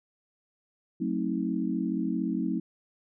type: chord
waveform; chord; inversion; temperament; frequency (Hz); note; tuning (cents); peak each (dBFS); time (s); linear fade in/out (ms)
sine; F# diminished seventh; none; just; 185 / 222 / 266.4 / 319.7; F#3 / A3 / C4 / Eb4; 0 / +16 / +31 / +47; -32; 1-2.6; 10
effects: none